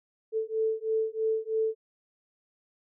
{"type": "beating tone pair", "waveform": "sine", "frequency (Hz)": [440, 443.1], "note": ["A4", "A4"], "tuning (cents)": [0, 12], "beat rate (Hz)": 3.1, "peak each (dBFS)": -29, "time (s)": [0.32, 1.75], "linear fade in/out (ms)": 50, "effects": []}